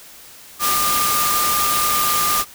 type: tone in noise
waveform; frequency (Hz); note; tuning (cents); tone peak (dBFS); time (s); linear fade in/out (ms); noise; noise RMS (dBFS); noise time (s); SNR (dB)
sine; 1203; D6; +41; -19; 0.59-2.45; 50; white; -20; 0.59-2.45; -2
effects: white hiss -42 dBFS RMS until 2.54 s